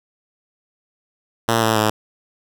5% pulse tone with pitch steps, 114.4 / 110.95 / 107.61 Hz, A#2 / A2 / A2, -32 / +15 / -38 cents, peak -4 dBFS, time 1.48-1.9 s, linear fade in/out 5 ms, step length 140 ms, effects none

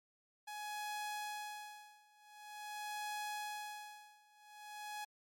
sawtooth tone with tremolo, 839 Hz, G#5, 17 cents sharp, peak -36 dBFS, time 0.47-5.05 s, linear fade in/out 10 ms, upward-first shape sine, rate 0.46 Hz, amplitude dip 95%, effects MP3 64 kbps

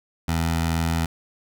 15% pulse tone with notch filter, 82.41 Hz, E2, in tune, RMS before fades -23 dBFS, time 0.28-1.06 s, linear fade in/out 5 ms, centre 360 Hz, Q 1.4, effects none

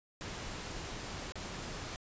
pink noise with dropouts, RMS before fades -42 dBFS, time 0.21-1.96 s, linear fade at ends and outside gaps 0 ms, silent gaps 1.321-1.356 s, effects resampled to 16000 Hz

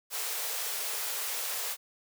white high-pass noise, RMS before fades -34 dBFS, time 0.1-1.77 s, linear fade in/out 50 ms, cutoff 400 Hz, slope 96 dB/octave, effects none

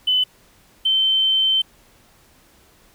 triangle tone pair in turn, 3017 / 3095 Hz, F#7 / G7, +33 / -23 cents, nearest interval unison, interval 44 cents, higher second, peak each -11 dBFS, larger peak neither, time 0.07-0.24 / 0.85-1.62 s, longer second, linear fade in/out 10 ms, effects tanh soft clip ceiling -13 dBFS + pink hiss -54 dBFS RMS until 2.94 s

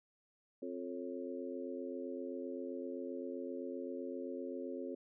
harmonic tone with a mistuned harmonic, 87.7 Hz, F2, 8 cents sharp, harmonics 3 / 4 / 5 / 6, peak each -44 / -45 / -46 / -47 dBFS, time 0.62-4.95 s, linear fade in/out 5 ms, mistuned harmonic 6, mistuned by +73 cents, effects none

